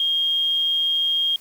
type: tone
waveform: sine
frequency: 3233 Hz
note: G#7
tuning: 47 cents flat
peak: -18 dBFS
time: 0-1.36 s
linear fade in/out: 2 ms
effects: white hiss -49 dBFS RMS until 1.4 s